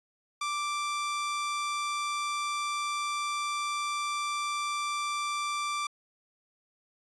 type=tone; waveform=sawtooth; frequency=1174.7 Hz; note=D6; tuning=in tune; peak=-26 dBFS; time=0.41-5.87 s; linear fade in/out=5 ms; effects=resampled to 22050 Hz